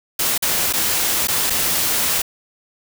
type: noise with dropouts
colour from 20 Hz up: white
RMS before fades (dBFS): -19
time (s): 0.19-2.22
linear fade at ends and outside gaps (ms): 5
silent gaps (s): 0.379-0.423 / 0.727-0.735 / 1.273-1.283 / 1.499-1.503
effects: none